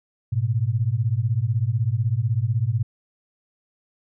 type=beating tone pair; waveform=sine; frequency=106.2 / 122.2 Hz; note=G#2 / B2; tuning=+39 / -18 cents; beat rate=16 Hz; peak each=-22 dBFS; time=0.32-2.83 s; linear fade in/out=10 ms; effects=none